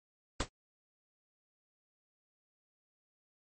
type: noise with exponential decay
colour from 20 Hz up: pink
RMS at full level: -26 dBFS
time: 0.4-0.49 s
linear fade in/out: 5 ms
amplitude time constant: 19 ms
effects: MP3 32 kbps